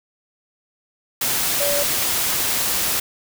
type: tone in noise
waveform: sine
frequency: 574 Hz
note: D5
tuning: 40 cents flat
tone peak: -21 dBFS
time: 1.6-1.83 s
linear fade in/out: 5 ms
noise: white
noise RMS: -21 dBFS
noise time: 1.21-3 s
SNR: -3 dB
effects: none